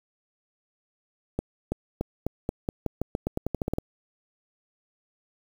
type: accelerating click train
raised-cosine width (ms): 2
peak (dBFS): -13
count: 17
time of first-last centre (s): 1.39-3.784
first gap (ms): 330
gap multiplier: 0.88
effects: 7-bit